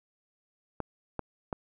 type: clicks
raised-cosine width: 1 ms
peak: -18 dBFS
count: 3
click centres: 0.803 / 1.193 / 1.528 s
effects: none